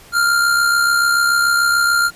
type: tone with amplitude modulation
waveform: square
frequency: 1396.9 Hz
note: F6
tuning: in tune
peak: -11 dBFS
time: 0.12-2.11 s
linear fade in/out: 50 ms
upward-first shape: sine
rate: 66.9 Hz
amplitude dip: 45%
effects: pink hiss -43 dBFS RMS until 2.15 s + resampled to 32000 Hz